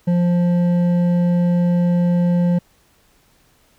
sine tone with hard clipping, 175.2 Hz, F3, 6 cents sharp, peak -15 dBFS, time 0.07-2.59 s, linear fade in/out 10 ms, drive 7 dB, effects pink hiss -57 dBFS RMS until 3.78 s

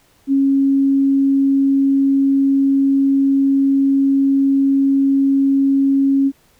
sine tone, 273.9 Hz, C#4, 21 cents flat, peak -11 dBFS, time 0.27-6.32 s, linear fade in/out 50 ms, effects pink hiss -55 dBFS RMS until 6.59 s

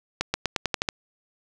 accelerating click train, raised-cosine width 0.2 ms, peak -6 dBFS, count 8, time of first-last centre 0.21-0.888 s, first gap 130 ms, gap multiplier 0.9, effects none

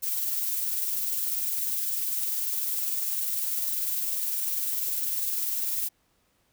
violet noise with tremolo, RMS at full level -27 dBFS, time 0.02-5.89 s, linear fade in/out 20 ms, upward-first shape triangle, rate 20 Hz, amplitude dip 40%, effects pink hiss -69 dBFS RMS until 6.52 s

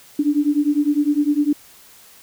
sine beating tone pair, 288.5 / 298.4 Hz, D4 / D4, -31 / +28 cents, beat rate 9.9 Hz, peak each -18 dBFS, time 0.19-1.53 s, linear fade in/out 5 ms, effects white hiss -47 dBFS RMS until 2.22 s

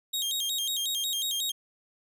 sawtooth tone with vibrato, 3478 Hz, A7, 21 cents flat, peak -25 dBFS, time 0.13-1.52 s, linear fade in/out 10 ms, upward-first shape square, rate 5.5 Hz, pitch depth 140 cents each way, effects none

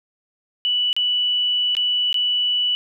sine tone with dropouts, 2960 Hz, F#7, in tune, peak -17 dBFS, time 0.65-2.75 s, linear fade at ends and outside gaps 0 ms, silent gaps 0.929-0.965 / 1.751-1.768 / 2.128-2.143 s, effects none

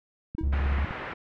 click train, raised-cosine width 5 ms, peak -23 dBFS, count 10, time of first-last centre 0.35-0.909 s, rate 16.1 Hz
triangle tone with exponential decay, 320 Hz, D#4, 49 cents sharp, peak -24 dBFS, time 0.38-0.53 s, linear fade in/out 5 ms, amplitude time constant 31 ms
triangle tone, 69.5 Hz, C#2, 5 cents sharp, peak -21 dBFS, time 0.43-0.85 s, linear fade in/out 5 ms
white low-pass noise, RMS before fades -37 dBFS, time 0.52-1.14 s, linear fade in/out 10 ms, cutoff 2100 Hz, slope 24 dB/octave
effects none

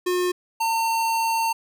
square tone pair in turn, 359.9 / 906.9 Hz, F#4 / A#5, -48 / -48 cents, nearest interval octave + major third, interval 1600 cents, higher second, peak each -21 dBFS, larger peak neither, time 0.06-0.32 / 0.6-1.53 s, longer second, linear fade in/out 10 ms, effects none

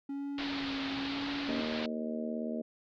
triangle tone with vibrato, 277.2 Hz, C#4, in tune, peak -33 dBFS, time 0.09-1.61 s, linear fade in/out 5 ms, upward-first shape sine, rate 0.99 Hz, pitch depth 31 cents each way
white low-pass noise, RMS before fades -40 dBFS, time 0.38-1.86 s, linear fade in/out 2 ms, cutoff 4400 Hz, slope 48 dB/octave
harmonic tone, 77.78 Hz, D#2, in tune, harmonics 3 / 4 / 5 / 6 / 7 / 8, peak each -35 / -44 / -45 / -43 / -46 / -41 dBFS, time 1.48-2.62 s, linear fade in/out 10 ms
effects none

